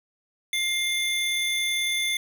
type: tone pair together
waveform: square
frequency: 2113 / 3509 Hz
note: C7 / A7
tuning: +16 / -5 cents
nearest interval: major sixth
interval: 879 cents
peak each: -27 dBFS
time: 0.53-2.17 s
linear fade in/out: 2 ms
effects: 8-bit